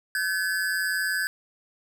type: ring-modulated tone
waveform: square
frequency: 1619 Hz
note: G#6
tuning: 45 cents flat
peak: -22 dBFS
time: 0.15-1.27 s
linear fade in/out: 0 ms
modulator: 90.1 Hz
effects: none